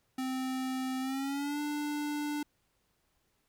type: tone with pitch glide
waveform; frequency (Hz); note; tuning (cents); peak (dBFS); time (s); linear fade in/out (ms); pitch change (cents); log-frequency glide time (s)
square; 259.9 to 295.1; C4 to D4; -11 to +8; -33; 0.18-2.43; 5; +219; 1-1.6
effects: pink hiss -75 dBFS RMS until 3.48 s